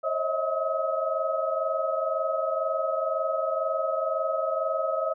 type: tone cluster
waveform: sine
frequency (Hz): 541 / 626 / 648 / 1276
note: C#5 / D#5 / E5 / D#6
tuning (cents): -42 / +10 / -30 / +43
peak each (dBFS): -30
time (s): 0.03-5.14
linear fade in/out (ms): 20
effects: none